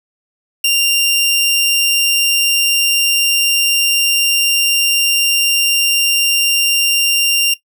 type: tone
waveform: sawtooth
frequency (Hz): 2784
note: F7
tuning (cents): -6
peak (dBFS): -7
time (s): 0.64-7.54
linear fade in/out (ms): 5
effects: noise-tail reverb RT60 0.1 s tail -18 dB re dry